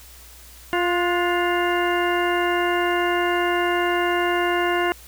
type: harmonic tone with a mistuned harmonic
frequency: 350.4 Hz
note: F4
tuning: 6 cents sharp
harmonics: 1 / 2 / 3 / 4 / 5 / 6 / 8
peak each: -22 / -25 / -27 / -28 / -29 / -30 / -31 dBFS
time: 0.73-4.92 s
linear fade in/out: 0 ms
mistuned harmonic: 4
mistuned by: +56 cents
effects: added 60 Hz sine -46 dBFS peak until 5.07 s + white hiss -46 dBFS RMS until 5.07 s